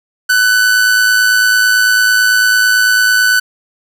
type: tone with amplitude modulation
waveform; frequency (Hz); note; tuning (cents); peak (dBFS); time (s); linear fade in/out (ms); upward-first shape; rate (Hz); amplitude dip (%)
45% pulse; 1500; F#6; +23; -6; 0.29-3.4; 10; sine; 109; 40
effects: none